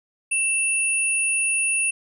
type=tone pair together; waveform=sine; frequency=2664 / 9623 Hz; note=E7 / D9; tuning=+18 / +41 cents; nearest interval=octave + minor seventh; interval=2223 cents; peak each=-22 dBFS; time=0.31-1.91 s; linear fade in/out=10 ms; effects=none